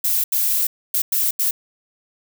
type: noise bursts at uneven times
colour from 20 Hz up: violet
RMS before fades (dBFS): -19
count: 5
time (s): 0.04-0.24 / 0.32-0.67 / 0.94-1.02 / 1.12-1.31 / 1.39-1.51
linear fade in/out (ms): 5
effects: none